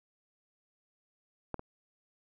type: clicks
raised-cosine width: 1 ms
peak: -20 / -28 dBFS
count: 2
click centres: 1.543 / 1.594 s
effects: none